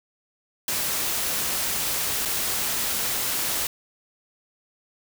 white noise with dropouts, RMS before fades -26 dBFS, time 0.68-3.67 s, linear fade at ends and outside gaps 2 ms, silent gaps 2.252-2.256 s, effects none

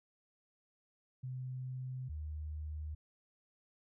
sine tone pair in turn, 128.5 / 76.41 Hz, C3 / D#2, -31 / -31 cents, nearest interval major sixth, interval 900 cents, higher first, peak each -39 / -39 dBFS, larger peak neither, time 1.23-2.09 / 2.09-2.95 s, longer neither, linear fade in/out 10 ms, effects none

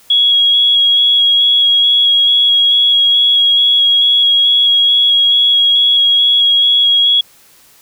sine tone with vibrato, 3322 Hz, G#7, in tune, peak -7 dBFS, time 0.1-7.21 s, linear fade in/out 5 ms, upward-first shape square, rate 2.3 Hz, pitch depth 10 cents each way, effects white hiss -46 dBFS RMS until 7.81 s

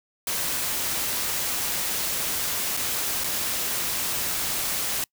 white noise with dropouts, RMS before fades -27 dBFS, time 0.27-5.04 s, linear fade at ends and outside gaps 2 ms, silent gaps 2.768-2.772 / 3.238-3.242 s, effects noise-tail reverb RT60 0.1 s tail -26 dB re dry

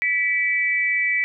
sine tone pair together, 1966.1 / 2303 Hz, B6 / D7, -8 / -34 cents, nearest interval minor third, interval 274 cents, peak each -21 dBFS, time 0.02-1.24 s, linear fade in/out 0 ms, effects none

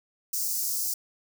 white high-pass noise, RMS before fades -29 dBFS, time 0.33-0.94 s, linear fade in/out 5 ms, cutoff 4900 Hz, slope 48 dB/octave, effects none

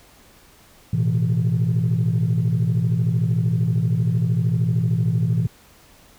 sine tone cluster, 111.8 / 124.8 / 165.5 Hz, A2 / B2 / E3, +28 / +19 / +7 cents, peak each -20 dBFS, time 0.93-5.47 s, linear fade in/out 5 ms, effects tanh soft clip ceiling -12 dBFS + pink hiss -51 dBFS RMS until 6.18 s

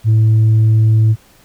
sine tone, 110 Hz, A2, in tune, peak -5 dBFS, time 0.04-1.16 s, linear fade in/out 50 ms, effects tanh soft clip ceiling -6 dBFS + pink hiss -48 dBFS RMS until 1.44 s

